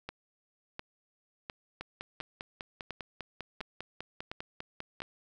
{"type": "two click trains", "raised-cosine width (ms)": 0.3, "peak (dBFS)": [-23, -22], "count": [17, 8], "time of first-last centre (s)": [[1.81, 5.004], [0.09, 5.02]], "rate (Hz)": [5.01, 1.42], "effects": []}